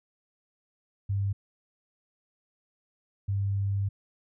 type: tone bursts at uneven times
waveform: sine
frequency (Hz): 99.2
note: G2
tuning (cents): +21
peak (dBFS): -25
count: 2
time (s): 1.09-1.33 / 3.28-3.89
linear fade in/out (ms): 10
effects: none